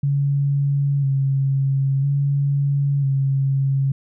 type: tone with vibrato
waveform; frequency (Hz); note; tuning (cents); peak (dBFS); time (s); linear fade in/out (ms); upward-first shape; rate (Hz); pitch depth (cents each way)
sine; 138.59; C#3; 0; -16; 0.03-3.92; 5; square; 0.5; 28
effects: none